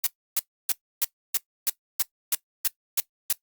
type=noise bursts; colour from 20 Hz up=blue; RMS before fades=-22 dBFS; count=11; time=0.04-3.326 s; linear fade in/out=0 ms; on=26 ms; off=300 ms; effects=noise-tail reverb RT60 0.1 s tail -18 dB re dry + Opus 48 kbps